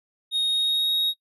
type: tone with pitch glide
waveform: triangle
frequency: 3729 to 3768 Hz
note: A#7 to A#7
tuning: 0 to +18 cents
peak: -19 dBFS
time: 0.31-1.14 s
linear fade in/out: 50 ms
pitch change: +18 cents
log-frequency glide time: 0.47-0.94 s
effects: noise-tail reverb RT60 0.1 s tail -22 dB re dry